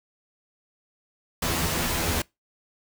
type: noise with comb filter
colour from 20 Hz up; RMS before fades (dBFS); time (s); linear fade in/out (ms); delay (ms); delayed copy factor
pink; -26; 1.42-2.22; 5; 12; +0.75
effects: noise-tail reverb RT60 0.2 s tail -24 dB re dry